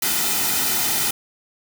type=noise with comb filter; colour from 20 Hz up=white; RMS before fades=-21 dBFS; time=0.02-1.11 s; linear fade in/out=5 ms; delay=1.8 ms; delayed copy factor=-0.65; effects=none